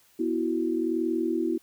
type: chord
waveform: sine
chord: B suspended fourth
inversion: none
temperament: just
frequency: 246.9 / 329.3 / 370.4 Hz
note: B3 / E4 / F#4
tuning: 0 / -2 / +2 cents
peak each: -31 / -26 / -30 dBFS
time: 0.19-1.58 s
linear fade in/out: 10 ms
effects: white hiss -61 dBFS RMS until 1.62 s